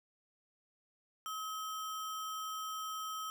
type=tone with sample-and-hold; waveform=sine; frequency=1279 Hz; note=D#6; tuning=47 cents sharp; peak=-38 dBFS; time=1.26-3.3 s; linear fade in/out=0 ms; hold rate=4410 Hz; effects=none